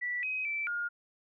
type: tone with pitch steps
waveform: sine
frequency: 1960 / 2526 / 2327 / 1421 Hz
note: B6 / D#7 / D7 / F6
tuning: -14 / +26 / -17 / +30 cents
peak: -31 dBFS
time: 0.01-0.89 s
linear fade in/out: 20 ms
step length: 220 ms
effects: none